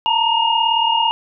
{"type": "tone cluster", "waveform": "sine", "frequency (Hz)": [899, 937, 2843], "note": ["A5", "A#5", "F7"], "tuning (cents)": [37, 9, 30], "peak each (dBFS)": -18, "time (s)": [0.06, 1.11], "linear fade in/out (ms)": 0, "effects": []}